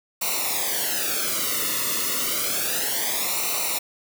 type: noise with flanger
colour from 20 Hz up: white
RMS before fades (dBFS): -25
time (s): 0.21-3.79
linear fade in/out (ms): 10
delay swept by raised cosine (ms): 0.6 to 1.28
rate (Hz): 0.3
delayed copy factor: -0.85
effects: none